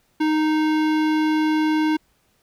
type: tone with hard clipping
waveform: sine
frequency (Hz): 310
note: D#4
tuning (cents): -6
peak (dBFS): -19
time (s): 0.2-1.97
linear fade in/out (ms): 10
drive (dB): 18
effects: pink hiss -64 dBFS RMS until 2.42 s